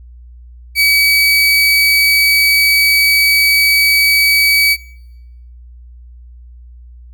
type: tone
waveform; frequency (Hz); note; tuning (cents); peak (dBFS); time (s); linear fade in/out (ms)
30% pulse; 2278; C#7; +47; -6; 0.75-4.77; 50
effects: noise-tail reverb RT60 0.9 s tail -23 dB re dry + added 60 Hz sine -34 dBFS peak until 7.13 s